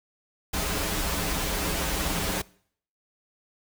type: noise with comb filter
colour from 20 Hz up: pink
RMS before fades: -28 dBFS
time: 0.53-2.42 s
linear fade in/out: 10 ms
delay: 8.3 ms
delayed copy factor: -1
effects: noise-tail reverb RT60 0.6 s tail -23 dB re dry